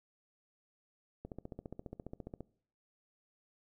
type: click train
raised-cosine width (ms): 2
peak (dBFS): -30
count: 18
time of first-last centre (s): 1.25-2.406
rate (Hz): 14.7
effects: noise-tail reverb RT60 0.6 s tail -22 dB re dry